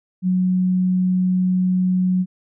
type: tone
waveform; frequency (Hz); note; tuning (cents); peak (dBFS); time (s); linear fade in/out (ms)
sine; 183.7; F#3; -12; -15; 0.22-2.26; 50
effects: none